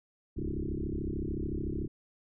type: tone with frequency modulation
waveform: sine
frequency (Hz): 138.59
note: C#3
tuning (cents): 0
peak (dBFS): -31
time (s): 0.36-1.88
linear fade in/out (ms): 20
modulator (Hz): 33.6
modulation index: 6.9
effects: none